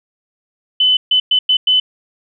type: tone bursts at uneven times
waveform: sine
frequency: 3019 Hz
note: F#7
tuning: 34 cents sharp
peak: -9 dBFS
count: 5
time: 0.8-0.97 / 1.11-1.2 / 1.31-1.39 / 1.49-1.57 / 1.67-1.8 s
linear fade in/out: 5 ms
effects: none